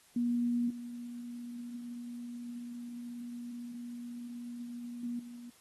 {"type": "tone with level steps", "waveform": "sine", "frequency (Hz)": 240, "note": "B3", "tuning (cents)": -49, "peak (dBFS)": [-28, -40, -34, -44], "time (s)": [0.16, 5.5], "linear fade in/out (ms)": 5, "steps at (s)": [0.7, 5.03, 5.19], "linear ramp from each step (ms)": 5, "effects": ["white hiss -63 dBFS RMS until 5.6 s", "AAC 32 kbps"]}